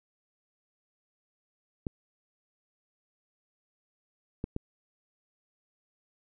clicks, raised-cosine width 3 ms, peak -19 dBFS, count 3, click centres 1.868 / 4.441 / 4.564 s, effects none

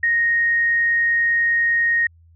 sine tone, 1865 Hz, A#6, in tune, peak -15 dBFS, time 0.03-2.07 s, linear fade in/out 5 ms, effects added 83 Hz sine -48 dBFS peak until 2.35 s

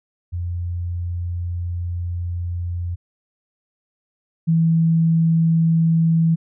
sine tone pair in turn, 87.31 / 163.92 Hz, F2 / E3, 0 / -9 cents, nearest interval major seventh, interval 1091 cents, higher second, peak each -22 / -13 dBFS, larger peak second, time 0.32-2.96 / 4.47-6.36 s, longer first, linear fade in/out 20 ms, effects none

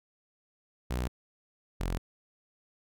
sawtooth tone pair in turn, 61.74 / 43.87 Hz, B1 / F1, 0 / +9 cents, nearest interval tritone, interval 591 cents, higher first, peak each -26 dBFS, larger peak neither, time 0.9-1.08 / 1.8-1.98 s, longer neither, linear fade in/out 10 ms, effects none

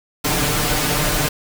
pink noise with comb filter, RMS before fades -19 dBFS, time 0.24-1.29 s, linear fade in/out 10 ms, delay 6.7 ms, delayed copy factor +1, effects none

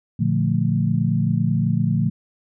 sine chord, Bb major seventh, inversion none, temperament equal, 116.54 / 146.83 / 174.61 / 220 Hz, Bb2 / D3 / F3 / A3, 0 / 0 / 0 / 0 cents, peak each -22 / -22 / -22 / -24 dBFS, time 0.19-2.1 s, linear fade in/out 10 ms, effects none

